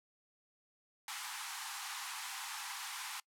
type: high-pass noise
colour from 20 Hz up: pink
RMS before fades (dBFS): -43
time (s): 1.08-3.2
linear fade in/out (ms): 2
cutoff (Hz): 790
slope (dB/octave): 96
effects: noise-tail reverb RT60 0.1 s tail -24 dB re dry + low-pass 12000 Hz 12 dB/octave